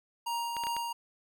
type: tone with tremolo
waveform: square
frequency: 938 Hz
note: A#5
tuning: 11 cents sharp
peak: -31 dBFS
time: 0.26-0.93 s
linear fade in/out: 10 ms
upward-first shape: triangle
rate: 2.8 Hz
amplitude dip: 35%
type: clicks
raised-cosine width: 0.3 ms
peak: -23 dBFS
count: 4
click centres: 0.567 / 0.637 / 0.669 / 0.766 s
effects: none